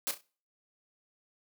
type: noise with echo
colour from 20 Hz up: white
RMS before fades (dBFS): -32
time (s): 0.07-0.11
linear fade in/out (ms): 0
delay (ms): 33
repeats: 3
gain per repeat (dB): -10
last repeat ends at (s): 0.209
effects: noise-tail reverb RT60 0.4 s tail -23 dB re dry + high-pass 200 Hz 12 dB/octave